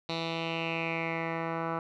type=tone with low-pass filter sweep; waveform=10% pulse; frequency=164.9 Hz; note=E3; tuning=1 cent sharp; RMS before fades=-33 dBFS; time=0.09-1.79 s; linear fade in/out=2 ms; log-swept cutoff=3900 to 1400 Hz; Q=4.8; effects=none